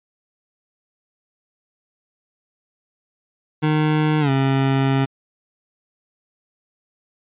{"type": "tone with pitch glide", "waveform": "25% pulse", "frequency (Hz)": [153.6, 135.27], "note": ["D#3", "C#3"], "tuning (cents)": [-22, -42], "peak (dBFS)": -12, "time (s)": [3.62, 5.06], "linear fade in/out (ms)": 20, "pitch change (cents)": -220, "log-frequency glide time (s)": [4.2, 4.3], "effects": ["resampled to 8000 Hz"]}